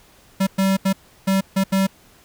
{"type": "tone bursts at uneven times", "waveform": "square", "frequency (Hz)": 192.8, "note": "G3", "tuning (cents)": -28, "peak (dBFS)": -16, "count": 6, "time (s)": [[0.4, 0.47], [0.58, 0.77], [0.85, 0.93], [1.27, 1.41], [1.56, 1.64], [1.72, 1.87]], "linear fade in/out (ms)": 10, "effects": ["pink hiss -52 dBFS RMS until 2.24 s"]}